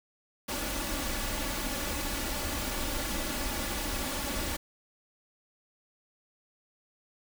pink noise with comb filter, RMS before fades -33 dBFS, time 0.48-4.57 s, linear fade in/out 10 ms, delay 3.5 ms, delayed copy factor +0.65, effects none

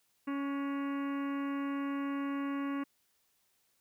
harmonic tone with a mistuned harmonic, 279 Hz, C#4, 11 cents sharp, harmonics 1 / 2 / 3 / 4 / 5 / 6 / 7 / 8 / 9 / 10, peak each -33 / -48 / -53 / -43 / -52 / -52 / -52 / -55 / -59 / -56 dBFS, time 0.27-2.84 s, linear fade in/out 10 ms, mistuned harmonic 5, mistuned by +45 cents, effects white hiss -74 dBFS RMS until 3.8 s

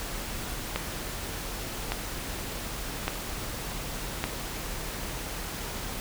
click train, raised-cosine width 0.3 ms, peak -11 dBFS, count 4, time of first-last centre 0.76-4.24 s, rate 0.862 Hz, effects added 42 Hz sine -40 dBFS peak until 6 s + pink hiss -36 dBFS RMS until 6 s

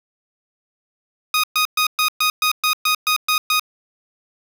15% pulse tone bursts, 1244.5 Hz, D#6, in tune, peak -9 dBFS, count 11, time 1.34-3.596 s, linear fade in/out 2 ms, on 96 ms, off 120 ms, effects none

